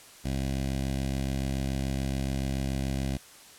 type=tone with notch filter; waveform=15% pulse; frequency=67 Hz; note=C2; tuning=42 cents sharp; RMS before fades=-30 dBFS; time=0.24-3.18 s; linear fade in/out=20 ms; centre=1200 Hz; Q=0.95; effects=white hiss -51 dBFS RMS until 3.58 s + low-pass 11000 Hz 12 dB/octave